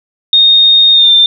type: tone with pitch glide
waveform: sine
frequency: 3696 to 3587 Hz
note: A#7 to A7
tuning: -16 to +33 cents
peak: -3 dBFS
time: 0.33-1.26 s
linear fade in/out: 2 ms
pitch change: -51 cents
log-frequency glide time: 0.93-1.1 s
effects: none